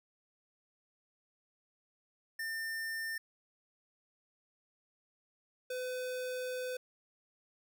square tone pair in turn, 1800 / 505.1 Hz, A6 / B4, +39 / +39 cents, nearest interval octave + minor seventh, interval 2200 cents, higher first, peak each -37 / -37 dBFS, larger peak neither, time 2.39-3.18 / 5.7-6.77 s, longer second, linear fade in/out 5 ms, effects none

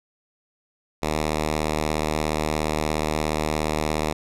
5% pulse tone, 77 Hz, D#2, 17 cents flat, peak -11 dBFS, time 1.02-4.13 s, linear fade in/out 10 ms, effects low-pass 11000 Hz 12 dB/octave

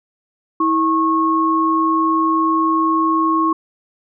sine tone pair together, 323.2 / 1093 Hz, E4 / C#6, -34 / -25 cents, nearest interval octave + major sixth, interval 2109 cents, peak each -17 / -15 dBFS, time 0.6-3.53 s, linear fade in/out 5 ms, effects none

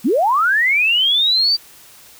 sine linear sweep, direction up, 183.9 to 4699 Hz, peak -12 dBFS, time 0.04-1.57 s, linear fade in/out 20 ms, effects white hiss -44 dBFS RMS until 2.19 s

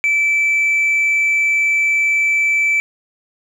triangle tone with tanh clipping, 2319 Hz, D7, 22 cents flat, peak -13 dBFS, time 0.04-2.8 s, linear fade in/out 0 ms, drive 6 dB, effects none

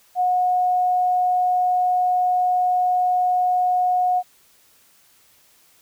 sine tone, 727 Hz, F#5, 31 cents flat, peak -16 dBFS, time 0.15-4.23 s, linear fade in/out 50 ms, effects white hiss -56 dBFS RMS until 5.81 s

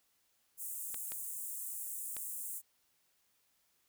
pink high-pass noise, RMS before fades -42 dBFS, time 0.57-2.62 s, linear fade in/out 50 ms, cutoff 7700 Hz, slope 48 dB/octave
clicks, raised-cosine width 0.2 ms, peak -28 dBFS, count 3, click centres 0.944 / 1.12 / 2.167 s
effects white hiss -75 dBFS RMS until 3.88 s

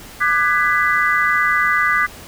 sine chord, G# half-diminished seventh, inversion second, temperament just, 1196.1 / 1495.1 / 1661.2 / 1993.5 Hz, D6 / F#6 / G#6 / B6, +31 / +18 / 0 / +16 cents, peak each -18 / -20 / -21 / -18 dBFS, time 0.2-2.07 s, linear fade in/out 20 ms, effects pink hiss -38 dBFS RMS until 2.27 s

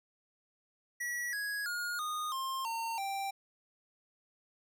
square tone with pitch steps, 1933 / 1663.4 / 1431.5 / 1231.9 / 1060.1 / 912.3 / 785 Hz, B6 / G#6 / F6 / D#6 / C6 / A#5 / G5, -38 / +2 / +42 / -18 / +22 / -38 / +2 cents, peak -35 dBFS, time 1-3.31 s, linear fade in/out 10 ms, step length 330 ms, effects none

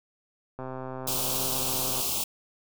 click train, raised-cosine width 1 ms, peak -23 dBFS, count 185, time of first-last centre 0.59-2.005 s, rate 130 Hz
white band-stop noise, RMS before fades -29 dBFS, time 1.07-2.24 s, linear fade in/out 5 ms, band 1200 to 2600 Hz, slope 48 dB/octave
effects none

